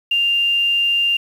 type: tone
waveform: sine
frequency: 2794 Hz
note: F7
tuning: in tune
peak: -14 dBFS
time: 0.11-1.17 s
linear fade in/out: 5 ms
effects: 7-bit